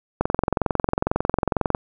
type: click train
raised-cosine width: 1 ms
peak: -5 dBFS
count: 35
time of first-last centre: 0.21-1.748 s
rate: 22.1 Hz
effects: none